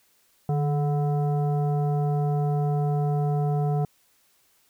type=tone with frequency modulation; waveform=sine; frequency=150 Hz; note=D3; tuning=37 cents sharp; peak=-21 dBFS; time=0.49-3.85 s; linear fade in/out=2 ms; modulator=580 Hz; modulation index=0.63; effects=white hiss -64 dBFS RMS until 4.69 s